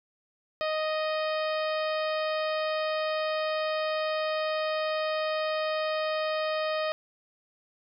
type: harmonic tone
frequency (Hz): 622.3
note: D#5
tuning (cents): 0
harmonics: 1 / 2 / 3 / 4 / 5 / 6 / 7 / 8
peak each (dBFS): -28 / -34 / -38 / -40 / -42 / -44 / -45 / -46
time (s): 0.61-6.92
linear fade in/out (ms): 0
effects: 11-bit